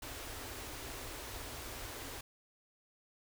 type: band-stop noise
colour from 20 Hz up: pink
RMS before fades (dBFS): -45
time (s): 0.02-2.21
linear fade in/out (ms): 5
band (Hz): 130 to 240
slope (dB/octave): 96
effects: none